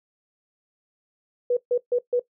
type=tone bursts; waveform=sine; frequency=488.8 Hz; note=B4; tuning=18 cents flat; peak=-18 dBFS; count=4; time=1.5-2.196 s; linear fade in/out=5 ms; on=69 ms; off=140 ms; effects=noise-tail reverb RT60 0.1 s tail -17 dB re dry

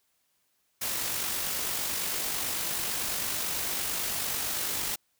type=noise with amplitude modulation; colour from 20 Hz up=white; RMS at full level=-30 dBFS; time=0.81-4.96 s; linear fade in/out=10 ms; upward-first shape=sine; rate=49 Hz; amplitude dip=30%; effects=white hiss -73 dBFS RMS until 5.19 s

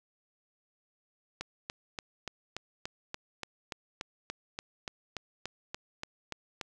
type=click train; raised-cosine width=0.2 ms; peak=-19 dBFS; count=19; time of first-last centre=1.41-6.612 s; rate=3.46 Hz; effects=none

